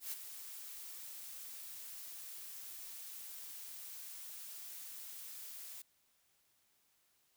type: noise with ADSR envelope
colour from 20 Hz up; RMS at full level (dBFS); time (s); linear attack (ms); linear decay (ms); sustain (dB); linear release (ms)
blue; -40; 0-5.82; 120; 24; -9; 5
effects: white hiss -75 dBFS RMS until 7.36 s